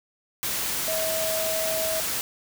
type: tone in noise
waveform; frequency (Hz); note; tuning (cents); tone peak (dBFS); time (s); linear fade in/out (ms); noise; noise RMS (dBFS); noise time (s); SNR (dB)
sine; 642; E5; -46; -27; 0.88-2; 0; white; -28; 0.43-2.21; -2
effects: none